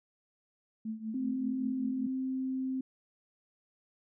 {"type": "tone with tremolo", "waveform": "sine", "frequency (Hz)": 220, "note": "A3", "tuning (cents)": 0, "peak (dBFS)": -32, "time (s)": [0.85, 2.07], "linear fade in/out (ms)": 5, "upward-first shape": "triangle", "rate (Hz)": 5.2, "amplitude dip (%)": 85}
{"type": "tone", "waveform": "sine", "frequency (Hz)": 261.6, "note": "C4", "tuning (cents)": 0, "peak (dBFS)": -31, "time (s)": [1.14, 2.81], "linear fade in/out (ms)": 5}
{"effects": []}